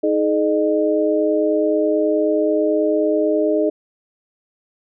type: tone cluster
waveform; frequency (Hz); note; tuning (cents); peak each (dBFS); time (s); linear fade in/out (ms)
sine; 314.9 / 424.2 / 609; D#4 / G#4 / D#5; +21 / +37 / -37; -19; 0.03-3.7; 10
effects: none